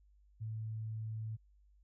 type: tone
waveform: sine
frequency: 110 Hz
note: A2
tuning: in tune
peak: -38 dBFS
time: 0.4-1.37 s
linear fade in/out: 20 ms
effects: added 50 Hz sine -63 dBFS peak until 1.83 s